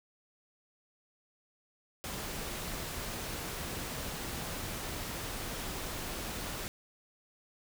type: noise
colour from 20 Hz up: pink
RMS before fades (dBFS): -39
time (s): 2.04-6.68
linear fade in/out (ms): 0
effects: none